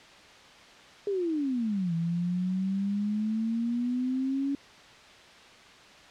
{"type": "exponential two-way sweep", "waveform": "sine", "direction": "down then up", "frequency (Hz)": [415.3, 164.81, 281.4], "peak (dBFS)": -26, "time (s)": [1.07, 4.55], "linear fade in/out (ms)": 2, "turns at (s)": 1.94, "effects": ["white hiss -51 dBFS RMS until 6.1 s", "low-pass 4000 Hz 12 dB/octave"]}